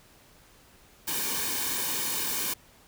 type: noise with comb filter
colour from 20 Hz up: white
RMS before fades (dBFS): -30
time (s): 1.07-2.54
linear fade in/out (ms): 10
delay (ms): 1.5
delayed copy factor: -0.7
effects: pink hiss -57 dBFS RMS until 2.87 s